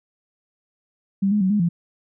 sine tone with pitch steps, 195.9 / 209.1 / 187.9 / 208.4 / 171 Hz, G3 / G#3 / F#3 / G#3 / F3, -1 / +12 / +27 / +6 / -36 cents, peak -16 dBFS, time 1.22-1.69 s, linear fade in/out 10 ms, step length 94 ms, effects none

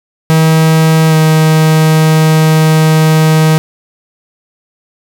45% pulse tone with pitch glide, 159.6 to 157.49 Hz, D#3 to D#3, +44 to +21 cents, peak -5 dBFS, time 0.3-3.58 s, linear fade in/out 0 ms, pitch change -23 cents, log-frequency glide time 1.09-1.14 s, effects 7-bit

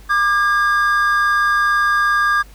triangle tone pair together, 1193 / 1630.6 Hz, D6 / G#6, +27 / -32 cents, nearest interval perfect fourth, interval 541 cents, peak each -14 dBFS, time 0.09-2.43 s, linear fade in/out 20 ms, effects added 50 Hz sine -39 dBFS peak until 2.54 s + pink hiss -48 dBFS RMS until 2.54 s

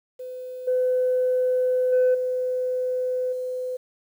sine tone with level steps, 506 Hz, B4, 42 cents sharp, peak -32 / -18 / -14 / -22 / -26 dBFS, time 0.19-3.77 s, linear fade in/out 10 ms, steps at 0.67 / 1.92 / 2.14 / 3.32 s, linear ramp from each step 10 ms, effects tanh soft clip ceiling -14 dBFS + 9-bit

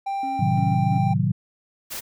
triangle tone, 788 Hz, G5, 9 cents sharp, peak -22 dBFS, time 0.06-1.14 s, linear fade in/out 10 ms
triangle tone with tremolo, 271.8 Hz, C#4, 34 cents flat, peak -30 dBFS, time 0.23-0.98 s, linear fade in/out 2 ms, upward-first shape square, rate 2.9 Hz, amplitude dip 55%
sine chord, A diminished seventh, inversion none, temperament equal, 110 / 130.81 / 155.56 / 185 Hz, A2 / C3 / Eb3 / Gb3, 0 / 0 / 0 / 0 cents, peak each -24 dBFS, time 0.39-1.32 s, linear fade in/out 10 ms
white noise, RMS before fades -32 dBFS, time 1.9-2.01 s, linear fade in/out 20 ms
effects none

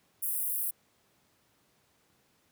pink high-pass noise, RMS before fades -32 dBFS, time 0.22-0.71 s, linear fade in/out 10 ms, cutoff 10000 Hz, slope 48 dB/octave, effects pink hiss -69 dBFS RMS until 2.51 s + high-pass 100 Hz 12 dB/octave

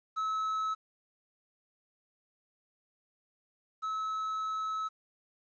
triangle tone pair in turn, 1295 / 1295 Hz, E6 / E6, -31 / -31 cents, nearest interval unison, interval 0 cents, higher neither, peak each -28 / -30 dBFS, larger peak first, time 0.16-0.75 / 3.82-4.89 s, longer second, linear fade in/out 20 ms, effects resampled to 16000 Hz + 11-bit

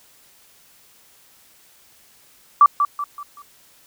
sine tone with echo, 1161 Hz, D6, 20 cents flat, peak -6 dBFS, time 2.61-2.66 s, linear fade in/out 2 ms, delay 190 ms, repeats 4, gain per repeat -8 dB, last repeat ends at 3.42 s, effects white hiss -53 dBFS RMS until 3.86 s

